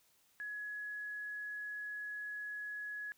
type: tone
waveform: sine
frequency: 1684 Hz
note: G#6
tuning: 24 cents sharp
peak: -40 dBFS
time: 0.4-3.12 s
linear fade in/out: 0 ms
effects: white hiss -71 dBFS RMS until 3.17 s